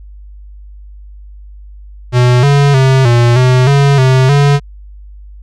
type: tone with pitch steps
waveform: square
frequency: 123.6 / 141.9 / 132.5 / 119.3 / 127.2 / 140.7 / 130.5 / 142.6 Hz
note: B2 / C#3 / C3 / A#2 / C3 / C#3 / C3 / C#3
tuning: +2 / +41 / +22 / +41 / -48 / +26 / -4 / +49 cents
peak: -6 dBFS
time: 2.12-4.6 s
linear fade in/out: 50 ms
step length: 310 ms
effects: added 50 Hz sine -30 dBFS peak until 5.42 s + low-pass 6000 Hz 12 dB/octave